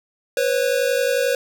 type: tone pair together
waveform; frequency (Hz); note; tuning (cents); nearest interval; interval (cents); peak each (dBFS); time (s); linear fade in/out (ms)
square; 493.9 / 545.1; B4 / C#5; 0 / -29; major second; 171; -21; 0.37-1.35; 2
effects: none